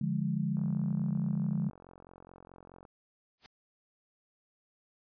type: chord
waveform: sine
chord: D diminished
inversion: none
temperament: equal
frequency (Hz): 146.83 / 174.61 / 207.7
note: D3 / F3 / Ab3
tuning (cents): 0 / 0 / 0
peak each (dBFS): -33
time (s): 0.01-1.7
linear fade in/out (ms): 5
type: click train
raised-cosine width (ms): 1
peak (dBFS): -38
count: 103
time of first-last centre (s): 0.57-2.852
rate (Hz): 44.7
type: noise with exponential growth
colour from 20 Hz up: white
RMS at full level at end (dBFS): -45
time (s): 3.38-3.46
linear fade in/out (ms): 0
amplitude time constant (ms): 16
effects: resampled to 11025 Hz